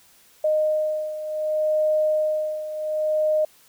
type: beating tone pair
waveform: sine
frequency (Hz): 616 / 616.67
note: D#5 / D#5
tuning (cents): -17 / -16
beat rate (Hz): 0.67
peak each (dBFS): -21 / -26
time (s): 0.44-3.45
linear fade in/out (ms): 5
effects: white hiss -55 dBFS RMS until 3.68 s